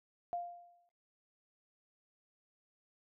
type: tone with exponential decay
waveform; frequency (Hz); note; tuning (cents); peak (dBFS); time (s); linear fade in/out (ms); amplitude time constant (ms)
sine; 698.5; F5; 0; -33; 0.33-0.89; 0; 120
effects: noise-tail reverb RT60 0.4 s tail -20 dB re dry